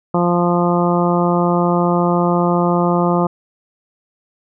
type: harmonic tone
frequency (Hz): 174.61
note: F3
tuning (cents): 0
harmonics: 1 / 2 / 3 / 4 / 5 / 6 / 7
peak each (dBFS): -16 / -19 / -21 / -22 / -23 / -24 / -24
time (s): 0.14-3.27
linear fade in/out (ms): 5
effects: none